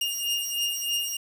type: beating tone pair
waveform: sawtooth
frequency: 2829 / 2832.2 Hz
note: F7 / F7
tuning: +22 / +24 cents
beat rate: 3.2 Hz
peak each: -27 / -25 dBFS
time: 0.01-1.17 s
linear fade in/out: 5 ms
effects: 8-bit